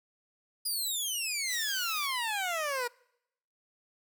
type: exponential sweep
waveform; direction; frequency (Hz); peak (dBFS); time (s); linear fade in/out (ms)
15% pulse; down; 4978 to 470.6; -24; 0.65-2.88; 10
type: noise with tremolo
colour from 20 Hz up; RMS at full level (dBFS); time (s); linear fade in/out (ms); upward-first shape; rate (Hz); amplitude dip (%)
blue; -40; 1.46-2.09; 50; triangle; 14; 30
effects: noise-tail reverb RT60 0.8 s tail -26 dB re dry